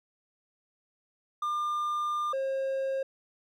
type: tone pair in turn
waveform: triangle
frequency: 1200 / 536.7 Hz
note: D6 / C5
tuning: +37 / +44 cents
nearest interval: octave + major second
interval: 1393 cents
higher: first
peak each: -26 dBFS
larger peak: neither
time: 1.42-2.33 / 2.33-3.03 s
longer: first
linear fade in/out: 5 ms
effects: none